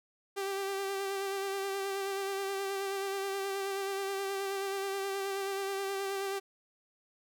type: tone with vibrato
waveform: sawtooth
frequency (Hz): 392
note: G4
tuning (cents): 0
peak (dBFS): -29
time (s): 0.36-6.4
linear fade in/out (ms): 20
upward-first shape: sine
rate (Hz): 9.4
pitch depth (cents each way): 25
effects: none